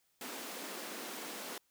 pink high-pass noise, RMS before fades -44 dBFS, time 0.21-1.58 s, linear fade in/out 2 ms, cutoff 210 Hz, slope 48 dB/octave, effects white hiss -75 dBFS RMS until 1.7 s

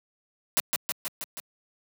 white noise with echo, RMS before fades -23 dBFS, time 0.57-0.6 s, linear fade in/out 0 ms, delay 160 ms, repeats 5, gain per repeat -3 dB, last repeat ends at 1.4 s, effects high-pass 150 Hz 12 dB/octave

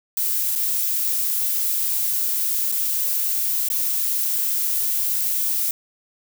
violet noise with dropouts, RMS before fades -22 dBFS, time 0.17-5.71 s, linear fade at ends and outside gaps 2 ms, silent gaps 0.554-0.558 / 2.717-2.722 / 3.687-3.7 s, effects none

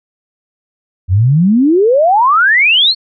sine exponential sweep, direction up, 85.1 to 4435 Hz, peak -6 dBFS, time 1.08-2.95 s, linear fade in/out 50 ms, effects none

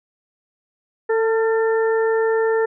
harmonic tone with a mistuned harmonic, 446.8 Hz, A4, 27 cents sharp, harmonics 1 / 2 / 3 / 4, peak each -16 / -27 / -31 / -28 dBFS, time 1.09-2.66 s, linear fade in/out 10 ms, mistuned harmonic 3, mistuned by +41 cents, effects none

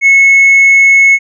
sine tone with tanh clipping, 2192 Hz, C#7, 20 cents flat, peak -3 dBFS, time 0.01-1.19 s, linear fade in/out 50 ms, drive 1 dB, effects none

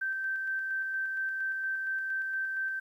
sine tone with tremolo, 1556 Hz, G6, 13 cents flat, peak -29 dBFS, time 0.01-2.8 s, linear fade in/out 10 ms, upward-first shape square, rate 4.3 Hz, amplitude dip 25%, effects 11-bit

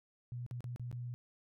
sine tone with dropouts, 121.8 Hz, B2, 24 cents flat, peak -39 dBFS, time 0.32-1.14 s, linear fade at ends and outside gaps 0 ms, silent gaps 0.464-0.511 / 0.606-0.642 / 0.761-0.796 / 0.914-0.927 s, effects none

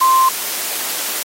sine tone in noise, 1046.5 Hz, C6, in tune, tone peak -9 dBFS, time 0.01-0.29 s, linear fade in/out 5 ms, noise white, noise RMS -22 dBFS, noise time 0-1.23 s, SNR +10 dB, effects high-pass 300 Hz 12 dB/octave + AAC 48 kbps

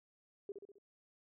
sine tone with echo, 401 Hz, G4, 39 cents sharp, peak -40 dBFS, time 0.49-0.52 s, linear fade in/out 2 ms, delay 66 ms, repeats 4, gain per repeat -5 dB, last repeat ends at 0.784 s, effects none

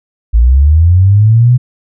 sine linear sweep, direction up, 53.7 to 126.8 Hz, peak -3 dBFS, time 0.33-1.58 s, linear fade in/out 20 ms, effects none

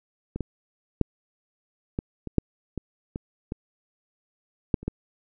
clicks, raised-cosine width 3 ms, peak -18 / -15 / -7 / -14 / -20 / -6 / -17 / -18 / -17 / -7 / -27 / -13 dBFS, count 12, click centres 0.36 / 0.407 / 1.013 / 1.989 / 2.273 / 2.383 / 2.777 / 3.159 / 3.521 / 4.742 / 4.83 / 4.88 s, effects none

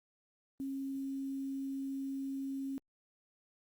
sine tone with quantisation, 271.4 Hz, C#4, 36 cents flat, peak -36 dBFS, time 0.6-2.78 s, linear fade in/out 0 ms, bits 10, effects Opus 32 kbps

